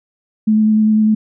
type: tone with vibrato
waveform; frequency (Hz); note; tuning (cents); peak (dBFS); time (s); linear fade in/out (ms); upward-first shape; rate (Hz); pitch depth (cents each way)
sine; 215.8; A3; -33; -9; 0.47-1.15; 10; square; 10; 10
effects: none